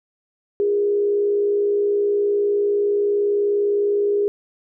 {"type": "tone with frequency modulation", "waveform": "sine", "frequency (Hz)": 408.7, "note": "G#4", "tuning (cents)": -28, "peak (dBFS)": -16, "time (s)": [0.6, 4.28], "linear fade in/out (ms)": 0, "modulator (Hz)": 59.6, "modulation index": 0.34, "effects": []}